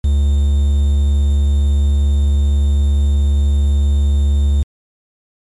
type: tone with quantisation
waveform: triangle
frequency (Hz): 71.1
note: C#2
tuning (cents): +45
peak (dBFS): -8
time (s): 0.04-4.63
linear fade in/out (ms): 5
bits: 6
effects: MP3 48 kbps